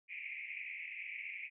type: band-pass noise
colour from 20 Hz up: white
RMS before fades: -45 dBFS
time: 0.08-1.5 s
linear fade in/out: 50 ms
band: 2100 to 2500 Hz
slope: 96 dB/octave
effects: none